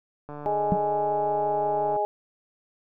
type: click train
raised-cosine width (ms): 1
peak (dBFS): -25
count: 247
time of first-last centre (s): 0.29-1.963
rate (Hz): 147
type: harmonic tone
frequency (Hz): 207.7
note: G#3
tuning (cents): 0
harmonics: 2 / 3 / 4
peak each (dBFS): -29 / -28 / -25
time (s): 0.46-2.05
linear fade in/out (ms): 0
type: tone with exponential decay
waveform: sine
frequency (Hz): 183.9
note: F#3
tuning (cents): -10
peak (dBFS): -15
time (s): 0.72-0.8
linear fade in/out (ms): 0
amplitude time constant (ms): 16
effects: none